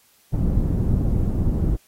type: low-pass noise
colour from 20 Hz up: pink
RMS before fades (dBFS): -20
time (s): 0.32-1.77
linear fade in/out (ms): 20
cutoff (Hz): 210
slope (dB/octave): 12
effects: white hiss -58 dBFS RMS until 1.87 s + AAC 48 kbps